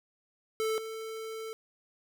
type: tone pair in turn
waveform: square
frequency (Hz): 440 / 443.6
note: A4 / A4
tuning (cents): 0 / +14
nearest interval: unison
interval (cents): 14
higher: second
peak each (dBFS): -29 / -38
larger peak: first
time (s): 0.6-0.78 / 0.78-1.53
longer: second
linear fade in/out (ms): 0
effects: none